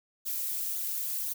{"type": "noise with flanger", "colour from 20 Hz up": "violet", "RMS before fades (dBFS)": -33, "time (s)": [0.25, 1.34], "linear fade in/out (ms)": 20, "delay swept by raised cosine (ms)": [0.37, 5.57], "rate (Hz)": 1.9, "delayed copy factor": -0.85, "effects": []}